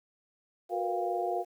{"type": "tone cluster", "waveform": "sine", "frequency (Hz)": [364.5, 464.9, 488.4, 700, 802], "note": ["F#4", "A#4", "B4", "F5", "G5"], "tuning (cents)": [-26, -5, -19, 4, 39], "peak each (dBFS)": [-34, -38, -40, -31, -40], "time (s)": [0.69, 1.45], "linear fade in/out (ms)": 50, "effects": ["10-bit"]}